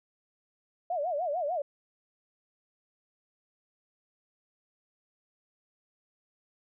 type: tone with vibrato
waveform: sine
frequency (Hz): 646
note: E5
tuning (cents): -35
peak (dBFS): -28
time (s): 0.9-1.62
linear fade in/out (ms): 5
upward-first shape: sine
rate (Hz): 6.7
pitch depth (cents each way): 230
effects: none